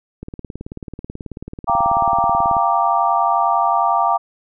click train, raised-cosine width 3 ms, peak -17 dBFS, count 44, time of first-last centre 0.23-2.567 s, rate 18.4 Hz
sine chord, G minor seventh, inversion third, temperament equal with one note detuned, 692.8 / 784 / 932.3 / 1174.7 Hz, F5 / G5 / Bb5 / D6, -14 / 0 / 0 / 0 cents, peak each -19 dBFS, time 1.67-4.18 s, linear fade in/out 20 ms
effects none

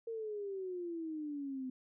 sine exponential sweep, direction down, 462 to 254.3 Hz, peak -38 dBFS, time 0.07-1.7 s, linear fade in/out 5 ms, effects none

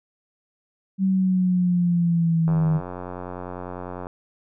sine linear sweep, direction down, 192.5 to 155.56 Hz, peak -17 dBFS, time 0.98-2.81 s, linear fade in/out 50 ms
click train, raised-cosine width 1 ms, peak -19 dBFS, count 144, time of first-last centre 2.48-4.069 s, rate 90 Hz
effects none

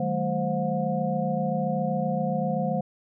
sine tone cluster, 157 / 190.5 / 218.1 / 523 / 719 Hz, D#3 / G3 / A3 / C5 / F#5, +16 / -49 / -15 / -1 / -50 cents, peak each -30 dBFS, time 0-2.81 s, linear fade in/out 5 ms, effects none

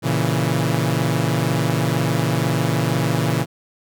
sawtooth chord, A# diminished, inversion none, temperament equal, 116.54 / 138.59 / 164.81 Hz, A#2 / C#3 / E3, 0 / 0 / 0 cents, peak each -18 dBFS, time 0.02-3.46 s, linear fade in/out 50 ms, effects none

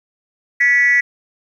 sine tone with frequency modulation, 1955 Hz, B6, 18 cents flat, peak -9 dBFS, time 0.6-1.01 s, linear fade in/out 10 ms, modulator 265 Hz, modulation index 0.59, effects tanh soft clip ceiling -6 dBFS + 8-bit

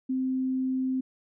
sine tone, 260.1 Hz, C4, 10 cents flat, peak -25 dBFS, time 0.09-1.01 s, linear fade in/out 10 ms, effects none

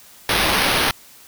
white noise with sample-and-hold, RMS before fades -18 dBFS, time 0.29-0.91 s, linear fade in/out 2 ms, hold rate 7350 Hz, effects white hiss -46 dBFS RMS until 1.27 s

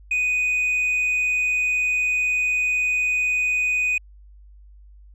sine tone, 2489 Hz, D#7, in tune, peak -16 dBFS, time 0.11-3.98 s, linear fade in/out 5 ms, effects tanh soft clip ceiling -18 dBFS + added 50 Hz sine -44 dBFS peak until 5.14 s

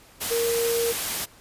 sine tone in noise, 466.2 Hz, A#4, in tune, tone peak -22 dBFS, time 0.3-0.93 s, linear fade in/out 20 ms, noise white, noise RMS -28 dBFS, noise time 0.2-1.26 s, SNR +3 dB, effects pink hiss -52 dBFS RMS until 1.4 s + resampled to 32000 Hz

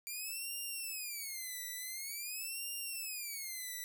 5% pulse tone with vibrato, 2349 Hz, D7, in tune, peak -31 dBFS, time 0.07-3.84 s, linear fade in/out 0 ms, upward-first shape sine, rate 0.47 Hz, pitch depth 300 cents each way, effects none

